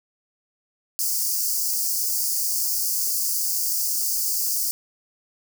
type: high-pass noise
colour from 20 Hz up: white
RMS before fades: -24 dBFS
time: 0.99-4.71 s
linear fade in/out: 0 ms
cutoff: 4600 Hz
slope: 96 dB/octave
effects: none